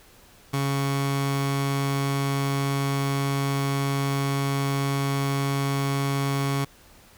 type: tone pair together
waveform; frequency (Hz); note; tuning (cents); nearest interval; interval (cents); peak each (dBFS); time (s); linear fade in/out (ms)
sawtooth; 138.6 / 554.4; C#3 / C#5; 0 / 0; 2 octaves; 2400; -19 / -28; 0.53-6.65; 10
effects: pink hiss -53 dBFS RMS until 7.17 s